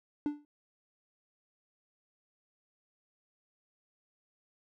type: tone with exponential decay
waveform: triangle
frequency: 293.9 Hz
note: D4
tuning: 1 cent sharp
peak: -24 dBFS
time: 0.26-0.45 s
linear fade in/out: 1 ms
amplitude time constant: 41 ms
effects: none